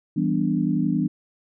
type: chord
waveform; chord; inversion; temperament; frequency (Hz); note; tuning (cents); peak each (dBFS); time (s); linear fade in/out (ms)
sine; E minor seventh; none; equal; 164.81 / 196 / 246.9 / 293.7; E3 / G3 / B3 / D4; 0 / 0 / 0 / 0; -25; 0.16-1.08; 10
effects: none